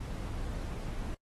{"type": "noise", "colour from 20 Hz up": "brown", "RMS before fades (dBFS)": -37, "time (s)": [0, 1.15], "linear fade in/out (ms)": 10, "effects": ["noise-tail reverb RT60 0.1 s tail -26 dB re dry", "AAC 32 kbps"]}